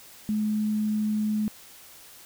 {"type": "tone", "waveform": "sine", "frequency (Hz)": 213.1, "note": "G#3", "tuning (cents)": 45, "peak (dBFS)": -23, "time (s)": [0.29, 1.48], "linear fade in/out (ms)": 0, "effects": ["white hiss -49 dBFS RMS until 2.25 s"]}